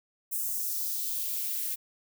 violet noise with high-pass filter sweep, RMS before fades -32 dBFS, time 0.31-1.76 s, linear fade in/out 20 ms, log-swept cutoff 8400 to 1600 Hz, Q 1.4, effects none

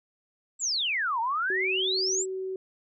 sine exponential two-way sweep, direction down then up, 7902 to 879 to 7902 Hz, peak -25 dBFS, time 0.59-2.26 s, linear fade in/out 50 ms, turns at 1.2 s
sine tone, 377.9 Hz, F#4, 37 cents sharp, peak -30 dBFS, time 1.5-2.56 s, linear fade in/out 2 ms
effects none

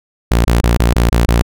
sawtooth tone bursts, 58.27 Hz, A#1, in tune, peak -5 dBFS, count 7, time 0.31-1.422 s, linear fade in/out 5 ms, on 140 ms, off 22 ms, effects none

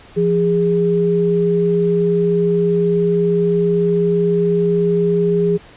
sine tone pair together, 172 / 410 Hz, F3 / G#4, -26 / -22 cents, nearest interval octave + minor third, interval 1504 cents, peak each -17 / -14 dBFS, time 0.16-5.58 s, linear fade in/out 20 ms, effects pink hiss -43 dBFS RMS until 5.76 s + resampled to 8000 Hz

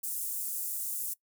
pink high-pass noise, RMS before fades -35 dBFS, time 0.03-1.14 s, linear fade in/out 10 ms, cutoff 8700 Hz, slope 24 dB/octave, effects noise-tail reverb RT60 0.1 s tail -21 dB re dry

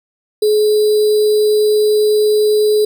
sine tone with sample-and-hold, 424 Hz, G#4, 36 cents sharp, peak -9 dBFS, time 0.42-2.85 s, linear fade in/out 5 ms, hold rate 4410 Hz, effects none

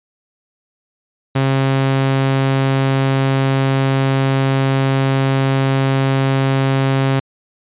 sawtooth tone, 134.8 Hz, C#3, 48 cents flat, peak -9 dBFS, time 1.35-7.2 s, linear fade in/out 10 ms, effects resampled to 8000 Hz

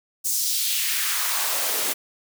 white noise with high-pass filter sweep, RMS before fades -24 dBFS, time 0.24-1.94 s, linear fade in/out 20 ms, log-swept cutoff 7400 to 300 Hz, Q 1.6, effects none

